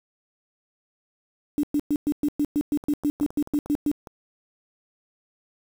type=tone bursts; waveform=sine; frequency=293.7 Hz; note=D4; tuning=in tune; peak=-19 dBFS; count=15; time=1.58-3.915 s; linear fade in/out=0 ms; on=53 ms; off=110 ms
type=clicks; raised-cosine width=1 ms; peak=-25 dBFS; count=10; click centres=2.839 / 3.036 / 3.2 / 3.232 / 3.305 / 3.474 / 3.544 / 3.66 / 3.751 / 4.072 s
effects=7-bit